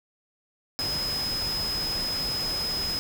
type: tone in noise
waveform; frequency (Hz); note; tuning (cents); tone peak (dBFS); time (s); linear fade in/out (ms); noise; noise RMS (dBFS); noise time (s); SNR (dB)
sine; 5070; D#8; +32; -27; 0.79-2.99; 0; pink; -35; 0.79-2.99; +5
effects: none